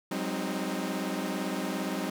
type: chord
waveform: sawtooth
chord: Ab dominant seventh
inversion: third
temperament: equal with one note detuned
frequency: 185 / 202.6 / 261.6 / 311.1 Hz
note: Gb3 / Ab3 / C4 / Eb4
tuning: 0 / -43 / 0 / 0 cents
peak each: -32 dBFS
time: 0.11-2.1 s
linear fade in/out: 5 ms
effects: none